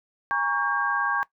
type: tone cluster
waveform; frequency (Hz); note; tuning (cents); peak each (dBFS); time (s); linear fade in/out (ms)
sine; 819 / 936 / 1117 / 1604; G#5 / A#5 / C#6 / G6; -24 / +7 / +13 / +39; -31 / -31 / -26 / -26; 0.31-1.23; 0
effects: noise-tail reverb RT60 0.1 s tail -18 dB re dry